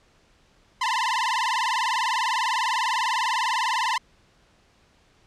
sawtooth tone with vibrato, 953 Hz, A#5, 38 cents sharp, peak -18 dBFS, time 0.81-3.98 s, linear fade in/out 5 ms, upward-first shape sine, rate 20 Hz, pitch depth 160 cents each way, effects pink hiss -60 dBFS RMS until 5.26 s + low-pass 6000 Hz 12 dB/octave

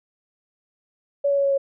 sine tone with pitch steps, 566 / 562.1 / 558.2 / 554.4 / 550.5 Hz, C#5 / C#5 / C#5 / C#5 / C#5, +36 / +24 / +12 / 0 / -12 cents, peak -17 dBFS, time 1.24-1.58 s, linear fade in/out 10 ms, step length 68 ms, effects none

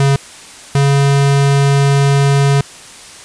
square tone pair in turn, 138.59 / 139.8 Hz, C#3 / C#3, 0 / +15 cents, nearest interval unison, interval 15 cents, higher second, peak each -9 dBFS, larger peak neither, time 0-0.16 / 0.75-2.61 s, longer second, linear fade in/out 2 ms, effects white hiss -35 dBFS RMS until 3.24 s + resampled to 22050 Hz

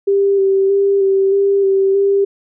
sine tone with vibrato, 392.5 Hz, G4, 2 cents sharp, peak -10 dBFS, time 0.07-2.25 s, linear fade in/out 10 ms, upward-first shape square, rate 1.6 Hz, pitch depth 19 cents each way, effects none

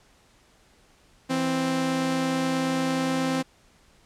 sawtooth tone pair together, 164.81 / 261.9 Hz, E3 / C4, 0 / +2 cents, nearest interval minor sixth, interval 802 cents, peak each -27 / -20 dBFS, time 1.29-3.43 s, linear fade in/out 20 ms, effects pink hiss -59 dBFS RMS until 4.05 s + low-pass 9000 Hz 12 dB/octave

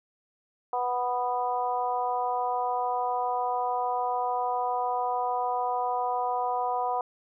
harmonic tone, 246.9 Hz, B3, in tune, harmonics 2 / 3 / 4 / 5, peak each -34 / -28 / -30 / -38 dBFS, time 0.73-7.01 s, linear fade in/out 2 ms, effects none

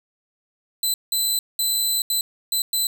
15% pulse tone bursts at uneven times, 4024 Hz, B7, 32 cents sharp, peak -13 dBFS, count 6, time 0.83-0.94 / 1.12-1.39 / 1.59-2.02 / 2.1-2.21 / 2.52-2.62 / 2.73-2.87 s, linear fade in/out 2 ms, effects none

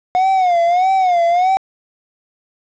triangle tone with vibrato, 723 Hz, F#5, 40 cents flat, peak -9 dBFS, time 0.15-1.57 s, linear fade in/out 0 ms, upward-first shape sine, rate 1.6 Hz, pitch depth 110 cents each way, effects resampled to 16000 Hz + 7-bit

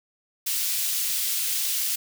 white high-pass noise, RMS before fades -26 dBFS, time 0.46-1.96 s, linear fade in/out 10 ms, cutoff 2900 Hz, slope 12 dB/octave, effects none

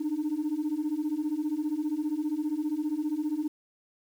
sine beating tone pair, 293.7 / 308.7 Hz, D4 / D#4, 0 / -14 cents, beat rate 15 Hz, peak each -30 / -28 dBFS, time 0-3.48 s, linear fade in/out 10 ms, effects tanh soft clip ceiling -23 dBFS + 9-bit

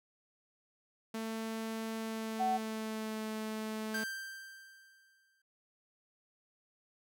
sawtooth tone with pitch glide, 223 to 217.7 Hz, A3 to A3, +23 to -18 cents, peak -33 dBFS, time 1.14-4.04 s, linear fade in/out 5 ms, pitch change -41 cents, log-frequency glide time 1.96-3.23 s
sine tone, 750 Hz, F#5, 23 cents sharp, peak -29 dBFS, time 2.39-2.58 s, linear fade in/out 20 ms
45% pulse tone with exponential decay, 1572 Hz, G6, 4 cents sharp, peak -34 dBFS, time 3.94-5.42 s, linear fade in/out 5 ms, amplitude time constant 320 ms
effects none

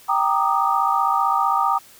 sine chord, Eb major seventh, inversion first, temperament equal with one note detuned, 784 / 932.3 / 1189 / 1244.5 Hz, G5 / Bb5 / D6 / Eb6, 0 / 0 / +21 / 0 cents, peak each -22 dBFS, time 0.08-1.79 s, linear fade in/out 20 ms, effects white hiss -48 dBFS RMS until 1.99 s

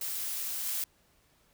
blue noise with level steps, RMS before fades -35 / -33 dBFS, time 0.01-0.84 s, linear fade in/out 2 ms, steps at 0.66 s, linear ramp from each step 2 ms, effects pink hiss -67 dBFS RMS until 1.53 s

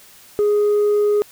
sine tone, 415.3 Hz, G#4, in tune, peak -11 dBFS, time 0.39-1.22 s, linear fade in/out 0 ms, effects tanh soft clip ceiling -12 dBFS + white hiss -46 dBFS RMS until 1.31 s

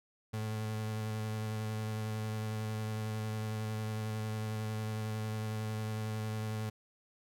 35% pulse tone with vibrato, 108.7 Hz, A2, 21 cents flat, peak -33 dBFS, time 0.33-6.7 s, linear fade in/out 10 ms, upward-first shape square, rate 11 Hz, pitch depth 13 cents each way, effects none

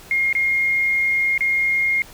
sine tone with dropouts, 2135 Hz, C7, 34 cents sharp, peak -16 dBFS, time 0.11-2.02 s, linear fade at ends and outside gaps 1 ms, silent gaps 0.328-0.351 / 1.378-1.407 s, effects pink hiss -43 dBFS RMS until 2.13 s

